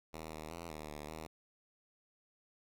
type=tone with pitch steps; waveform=5% pulse; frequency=79.4 / 77.7 / 84.2 / 76.7 / 74.6 / 79.1 Hz; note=D#2 / D#2 / E2 / D#2 / D2 / D#2; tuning=+36 / -2 / +37 / -24 / +28 / +29 cents; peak=-33 dBFS; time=0.13-1.27 s; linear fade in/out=10 ms; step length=190 ms; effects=none